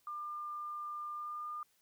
sine tone with pitch glide, 1199 to 1208.7 Hz, D6 to D6, +36 to +49 cents, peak -39 dBFS, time 0.07-1.63 s, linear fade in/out 2 ms, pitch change +13 cents, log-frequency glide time 1.11-1.46 s, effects white hiss -73 dBFS RMS until 1.81 s

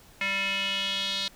square tone with band-pass filter sweep, 196 Hz, G3, in tune, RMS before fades -29 dBFS, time 0.21-1.28 s, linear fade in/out 2 ms, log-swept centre 2300 to 3900 Hz, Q 4.7, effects pink hiss -54 dBFS RMS until 1.35 s

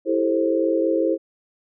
sine chord, A minor seventh, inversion second, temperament just, 330 / 396 / 440 / 528 Hz, E4 / G4 / A4 / C5, +2 / +18 / 0 / +16 cents, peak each -21 / -26 / -25 / -22 dBFS, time 0.05-1.18 s, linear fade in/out 50 ms, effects none

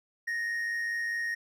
triangle tone pair together, 1760 / 1864.7 Hz, A6 / A#6, 0 / 0 cents, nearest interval minor second, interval 100 cents, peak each -40 / -28 dBFS, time 0.27-1.35 s, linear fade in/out 10 ms, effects none

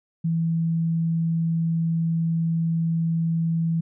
sine tone, 164.8 Hz, E3, in tune, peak -20 dBFS, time 0.24-3.81 s, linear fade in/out 10 ms, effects none

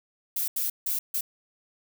violet noise bursts at uneven times, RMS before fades -28 dBFS, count 4, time 0.36-0.48 / 0.56-0.7 / 0.86-0.99 / 1.14-1.21 s, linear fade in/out 5 ms, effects none

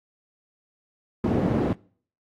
white band-pass noise, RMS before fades -23 dBFS, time 1.24-1.73 s, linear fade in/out 2 ms, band 100 to 300 Hz, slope 12 dB/octave, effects noise-tail reverb RT60 0.5 s tail -24 dB re dry + AAC 48 kbps

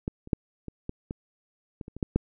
clicks, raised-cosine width 3 ms, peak -16 / -30 / -10 / -24 / -19 / -20 / -24 / -28 / -26 / -13 / -9 dBFS, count 11, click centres 0.079 / 0.274 / 0.332 / 0.683 / 0.894 / 1.109 / 1.812 / 1.881 / 1.966 / 2.028 / 2.16 s, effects none

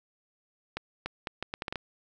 accelerating click train, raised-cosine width 0.3 ms, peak -17 dBFS, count 9, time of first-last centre 0.77-1.757 s, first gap 290 ms, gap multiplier 0.73, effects none

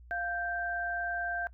sine tone pair together, 698.5 / 1569.5 Hz, F5 / G6, 0 / +2 cents, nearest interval octave + major second, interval 1402 cents, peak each -35 / -33 dBFS, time 0.11-1.47 s, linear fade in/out 0 ms, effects noise-tail reverb RT60 0.1 s tail -20 dB re dry + added 60 Hz sine -50 dBFS peak until 1.53 s

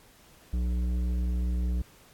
sine tone with tanh clipping, 60.8 Hz, B1, 26 cents flat, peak -27 dBFS, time 0.53-1.82 s, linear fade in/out 5 ms, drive 11 dB, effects pink hiss -57 dBFS RMS until 2.13 s + AAC 64 kbps

